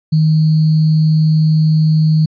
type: tone with sample-and-hold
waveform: sine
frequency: 156.6 Hz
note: D#3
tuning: 11 cents sharp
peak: -8 dBFS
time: 0.12-2.26 s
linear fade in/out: 10 ms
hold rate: 4410 Hz
effects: resampled to 11025 Hz